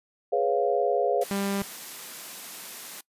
sine chord, C# dominant seventh, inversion second, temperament equal, 415.3 / 493.9 / 554.4 / 698.5 Hz, G#4 / B4 / C#5 / E#5, 0 / 0 / 0 / 0 cents, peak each -27 dBFS, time 0.32-1.24 s, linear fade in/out 10 ms
white high-pass noise, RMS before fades -40 dBFS, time 1.21-3.01 s, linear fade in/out 5 ms, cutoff 150 Hz, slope 48 dB/octave
sawtooth tone, 198.4 Hz, G3, 21 cents sharp, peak -22 dBFS, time 1.31-1.62 s, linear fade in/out 0 ms
effects noise-tail reverb RT60 0.1 s tail -22 dB re dry + resampled to 32000 Hz

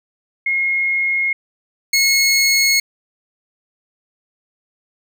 sine / 20% pulse tone pair in turn, 2153 / 2176 Hz, C7 / C#7, +49 / -33 cents, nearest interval unison, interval 18 cents, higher second, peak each -15 / -7 dBFS, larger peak second, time 0.46-1.33 / 1.93-2.8 s, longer neither, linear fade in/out 5 ms, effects none

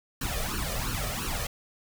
pink noise with flanger, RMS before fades -31 dBFS, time 0.21-1.47 s, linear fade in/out 5 ms, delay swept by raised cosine 0.7 to 1.7 ms, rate 2.9 Hz, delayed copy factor +0.85, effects none

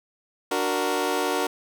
20% pulse chord, D augmented, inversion none, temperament equal, 293.7 / 370 / 466.2 Hz, D4 / F#4 / A#4, 0 / 0 / 0 cents, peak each -24 / -22 / -22 dBFS, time 0.51-1.47 s, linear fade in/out 5 ms, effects none

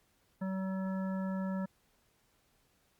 harmonic tone, 190 Hz, F#3, 46 cents sharp, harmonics 1 / 3 / 5 / 7 / 9, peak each -33 / -43 / -47 / -50 / -52 dBFS, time 0.41-1.66 s, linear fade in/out 10 ms, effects pink hiss -72 dBFS RMS until 2.99 s + Opus 48 kbps

